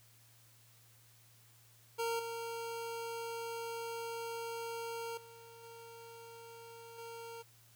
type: tone with level steps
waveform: 25% pulse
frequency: 461.4 Hz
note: A#4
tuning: 18 cents flat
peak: -30 / -36 / -50 / -47 / -42 dBFS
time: 1.98-7.43 s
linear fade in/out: 20 ms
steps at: 2.19 / 5.17 / 5.63 / 6.98 s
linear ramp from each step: 5 ms
effects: added 115 Hz sine -65 dBFS peak until 7.75 s + white hiss -65 dBFS RMS until 7.75 s